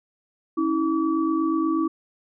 sine tone cluster, 275 / 323.3 / 1146 Hz, C#4 / E4 / D6, -14 / -34 / -43 cents, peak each -27 / -21 / -29 dBFS, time 0.57-1.88 s, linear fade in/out 10 ms, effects none

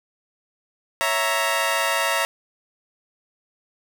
15% pulse chord, A# diminished, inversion first, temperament equal, 554.4 / 659.3 / 932.3 Hz, C#5 / E5 / A#5, 0 / 0 / 0 cents, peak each -20 / -18 / -17 dBFS, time 1.01-2.25 s, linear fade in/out 0 ms, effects none

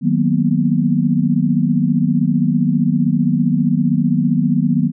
sine chord, B major seventh, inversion first, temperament equal with one note detuned, 155.56 / 185 / 233.1 / 248.4 Hz, D#3 / F#3 / A#3 / B3, 0 / 0 / 0 / +10 cents, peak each -18 dBFS, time 0.01-4.92 s, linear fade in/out 50 ms, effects none

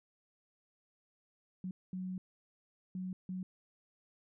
sine tone bursts at uneven times, 185 Hz, F#3, in tune, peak -37 dBFS, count 4, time 1.64-1.71 / 1.93-2.18 / 2.95-3.13 / 3.29-3.43 s, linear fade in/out 2 ms, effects none

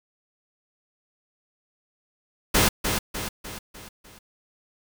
pink noise with echo, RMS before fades -19 dBFS, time 2.54-2.69 s, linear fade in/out 10 ms, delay 300 ms, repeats 5, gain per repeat -6 dB, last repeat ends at 4.19 s, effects none

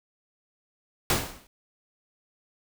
pink noise with exponential decay, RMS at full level -20 dBFS, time 1.1-1.47 s, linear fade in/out 2 ms, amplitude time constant 80 ms, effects none

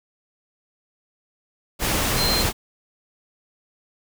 sine tone in noise, 4141 Hz, C8, 19 cents flat, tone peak -22 dBFS, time 2.16-2.45 s, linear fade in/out 50 ms, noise pink, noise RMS -22 dBFS, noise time 1.79-2.53 s, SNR -3 dB, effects none

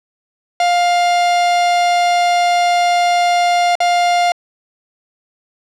45% pulse tone with dropouts, 703 Hz, F5, 11 cents sharp, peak -11 dBFS, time 0.6-4.32 s, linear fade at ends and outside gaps 2 ms, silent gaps 3.754-3.803 s, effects low-pass 6000 Hz 12 dB/octave

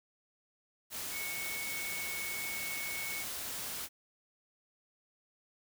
sine tone in noise, 2213 Hz, C#7, 3 cents flat, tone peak -39 dBFS, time 1.11-3.25 s, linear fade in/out 50 ms, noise white, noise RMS -40 dBFS, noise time 0.9-3.89 s, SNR -2 dB, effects none

